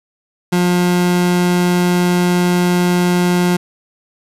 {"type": "tone", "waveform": "30% pulse", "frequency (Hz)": 177.7, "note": "F3", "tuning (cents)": 30, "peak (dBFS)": -9, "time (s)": [0.52, 3.57], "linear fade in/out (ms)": 10, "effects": ["resampled to 32000 Hz", "7-bit"]}